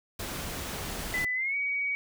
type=noise; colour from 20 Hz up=pink; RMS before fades=-36 dBFS; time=0.19-1.25 s; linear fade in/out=5 ms
type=tone with pitch glide; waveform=sine; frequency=2000 to 2258 Hz; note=B6 to C#7; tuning=+21 to +31 cents; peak=-27 dBFS; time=1.14-1.95 s; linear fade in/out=0 ms; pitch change=+210 cents; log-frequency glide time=1.34-1.56 s
effects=none